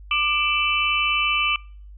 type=tone cluster; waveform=sine; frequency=1188 / 2341 / 2651 / 2996 Hz; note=D6 / D7 / E7 / F#7; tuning=+20 / -6 / +9 / +21 cents; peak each=-24 dBFS; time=0.11-1.56 s; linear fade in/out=2 ms; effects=noise-tail reverb RT60 0.5 s tail -26 dB re dry + added 50 Hz sine -39 dBFS peak until 1.97 s